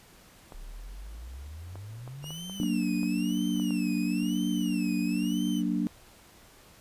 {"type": "clicks", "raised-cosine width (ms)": 1, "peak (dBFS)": -30, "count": 10, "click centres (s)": [0.522, 1.756, 2.077, 2.242, 2.306, 2.497, 2.633, 3.032, 3.598, 3.707]}
{"type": "exponential sweep", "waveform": "sine", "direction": "up", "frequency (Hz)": [31.52, 246.9], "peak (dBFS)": -39, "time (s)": [0.54, 2.82], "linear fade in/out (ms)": 10}
{"type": "tone with vibrato", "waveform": "sawtooth", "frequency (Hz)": 2773, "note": "F7", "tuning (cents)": -13, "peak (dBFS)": -37, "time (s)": [2.22, 5.63], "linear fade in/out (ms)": 50, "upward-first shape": "sine", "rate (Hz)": 1, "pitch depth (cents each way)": 190}
{"type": "chord", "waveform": "sine", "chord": "Gb augmented", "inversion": "none", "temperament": "equal", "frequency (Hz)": [185, 233.1, 293.7], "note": ["Gb3", "Bb3", "D4"], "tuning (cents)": [0, 0, 0], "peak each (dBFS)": -30, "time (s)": [2.6, 5.87], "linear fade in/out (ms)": 0}
{"effects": ["pink hiss -55 dBFS RMS until 6.8 s", "resampled to 32000 Hz"]}